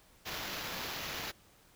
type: noise with sample-and-hold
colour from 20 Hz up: white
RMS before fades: -40 dBFS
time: 0.25-1.32 s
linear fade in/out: 20 ms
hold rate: 8820 Hz
effects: pink hiss -63 dBFS RMS until 1.75 s